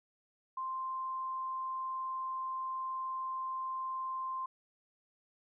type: tone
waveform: sine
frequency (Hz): 1046.5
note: C6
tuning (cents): 0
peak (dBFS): -35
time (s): 0.57-4.46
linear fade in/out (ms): 5
effects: none